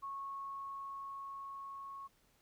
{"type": "tone with level ramp", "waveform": "sine", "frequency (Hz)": 1100, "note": "C#6", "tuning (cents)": -14, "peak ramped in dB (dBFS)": [-40, -45], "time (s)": [0.02, 2.08], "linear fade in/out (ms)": 20, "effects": ["pink hiss -72 dBFS RMS until 2.41 s"]}